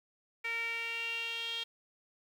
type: tone with band-pass filter sweep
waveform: sawtooth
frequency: 461.1 Hz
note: A#4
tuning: 19 cents flat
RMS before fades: -37 dBFS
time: 0.44-1.64 s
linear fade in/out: 10 ms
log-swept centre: 2200 to 3300 Hz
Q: 7.2
effects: 10-bit